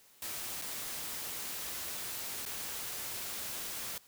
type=noise with dropouts; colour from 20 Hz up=white; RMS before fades=-40 dBFS; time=0.22-3.98 s; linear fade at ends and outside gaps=2 ms; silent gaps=0.616-0.62 / 2.453-2.461 s; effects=white hiss -62 dBFS RMS until 4.07 s